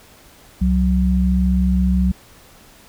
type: tone pair together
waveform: sine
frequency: 66.44 / 185 Hz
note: C2 / F#3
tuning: +27 / 0 cents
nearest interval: octave + tritone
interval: 1773 cents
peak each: -16 dBFS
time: 0.61-2.12 s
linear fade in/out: 10 ms
effects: pink hiss -47 dBFS RMS until 2.88 s